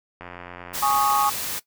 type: click train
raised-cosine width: 0.5 ms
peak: -22 dBFS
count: 52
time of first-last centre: 0.21-0.786 s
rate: 88.5 Hz
type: noise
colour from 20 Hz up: white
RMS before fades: -29 dBFS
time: 0.73-1.6 s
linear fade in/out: 20 ms
type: chord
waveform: sine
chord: Ab suspended fourth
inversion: none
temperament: equal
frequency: 830.6 / 1108.7 / 1244.5 Hz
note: Ab5 / Db6 / Eb6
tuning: 0 / 0 / 0 cents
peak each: -21 / -22 / -25 dBFS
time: 0.82-1.3 s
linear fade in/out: 10 ms
effects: noise-tail reverb RT60 0.1 s tail -17 dB re dry